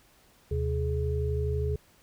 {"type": "tone cluster", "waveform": "sine", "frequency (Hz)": [77.6, 129.7, 420.3], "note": ["D#2", "C3", "G#4"], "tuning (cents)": [-4, -15, 21], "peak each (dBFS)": [-28, -32, -32], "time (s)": [0.51, 1.76], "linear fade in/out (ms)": 5, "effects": ["pink hiss -61 dBFS RMS until 2.02 s"]}